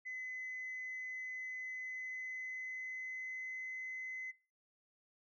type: tone with pitch glide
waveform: sine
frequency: 2026 to 2039 Hz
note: B6 to C7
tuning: +44 to -45 cents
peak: -40 dBFS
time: 0.05-4.32 s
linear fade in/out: 20 ms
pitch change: +11 cents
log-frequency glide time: 1.73-3.66 s
effects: noise-tail reverb RT60 0.3 s tail -19 dB re dry + tanh soft clip ceiling -37 dBFS